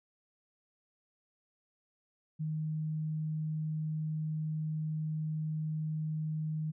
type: tone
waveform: sine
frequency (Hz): 155.56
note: D#3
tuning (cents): 0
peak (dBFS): -32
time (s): 2.39-6.72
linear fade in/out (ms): 20
effects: none